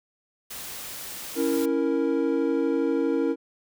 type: noise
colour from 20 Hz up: white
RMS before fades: -37 dBFS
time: 0.5-1.66 s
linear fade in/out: 10 ms
type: chord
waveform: triangle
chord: A# diminished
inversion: first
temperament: equal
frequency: 277.2 / 329.6 / 466.2 Hz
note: C#4 / E4 / A#4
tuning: 0 / 0 / 0 cents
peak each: -24 dBFS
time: 1.35-3.36 s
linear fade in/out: 50 ms
effects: none